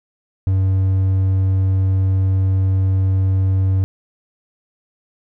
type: tone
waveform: triangle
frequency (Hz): 95.2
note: F#2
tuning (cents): +50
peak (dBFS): -11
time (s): 0.47-3.84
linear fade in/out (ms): 0
effects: none